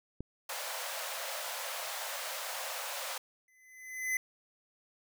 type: click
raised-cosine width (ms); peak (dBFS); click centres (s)
3; -26; 0.206
type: high-pass noise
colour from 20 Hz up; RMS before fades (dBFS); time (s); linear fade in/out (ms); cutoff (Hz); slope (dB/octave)
pink; -39; 0.49-3.18; 5; 510; 96
type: tone with exponential growth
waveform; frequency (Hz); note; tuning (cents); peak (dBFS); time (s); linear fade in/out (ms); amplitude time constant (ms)
square; 2028; B6; +45; -28; 3.48-4.17; 2; 150
effects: none